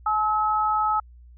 sine tone pair together, 854.9 / 1288 Hz, G#5 / E6, +50 / -41 cents, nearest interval perfect fifth, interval 709 cents, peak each -23 / -22 dBFS, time 0.06-1 s, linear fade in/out 5 ms, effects added 60 Hz sine -45 dBFS peak until 1.37 s

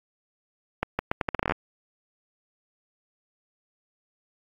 accelerating click train, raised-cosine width 0.5 ms, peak -9 dBFS, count 13, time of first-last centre 0.83-1.52 s, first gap 160 ms, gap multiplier 0.78, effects AAC 32 kbps

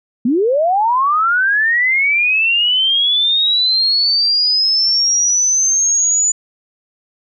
sine linear sweep, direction up, 220 to 7000 Hz, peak -11 dBFS, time 0.25-6.32 s, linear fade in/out 5 ms, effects none

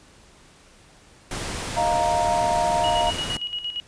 pink noise, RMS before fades -30 dBFS, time 1.31-3.37 s, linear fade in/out 2 ms
sine chord, Eb suspended second, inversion none, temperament equal, 622.3 / 698.5 / 932.3 Hz, Eb5 / F5 / Bb5, 0 / 0 / 0 cents, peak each -26 / -22 / -23 dBFS, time 1.76-3.11 s, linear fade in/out 20 ms
sine tone with tremolo, 2903 Hz, F#7, 34 cents flat, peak -25 dBFS, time 2.84-3.8 s, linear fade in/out 0 ms, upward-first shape square, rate 8.7 Hz, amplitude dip 65%
effects pink hiss -52 dBFS RMS until 3.87 s + resampled to 22050 Hz

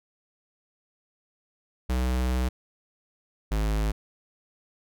square tone pair in turn, 63 / 52.98 Hz, B1 / G#1, +35 / +35 cents, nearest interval minor third, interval 300 cents, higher first, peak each -24 dBFS, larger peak neither, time 1.89-2.49 / 3.51-3.92 s, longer first, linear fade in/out 10 ms, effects none

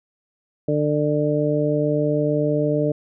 harmonic tone, 148.9 Hz, D3, 24 cents sharp, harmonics 1 / 2 / 3 / 4, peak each -23 / -23 / -23 / -23 dBFS, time 0.68-2.92 s, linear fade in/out 5 ms, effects none

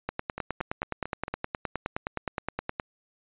two click trains, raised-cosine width 0.5 ms, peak -14 / -19 dBFS, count 27 / 5, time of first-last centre 0.09-2.798 / 0.38-1.281 s, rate 9.6 / 4.44 Hz, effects resampled to 8000 Hz

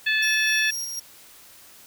harmonic tone, 868 Hz, A5, 24 cents flat, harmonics 2 / 3 / 4 / 5, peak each -22 / -24 / -28 / -34 dBFS, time 0.06-0.71 s, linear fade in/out 10 ms
sawtooth tone with tremolo, 5620 Hz, F8, 10 cents sharp, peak -25 dBFS, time 0.22-1 s, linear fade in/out 10 ms, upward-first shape square, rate 4 Hz, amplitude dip 30%
effects white hiss -49 dBFS RMS until 1.86 s

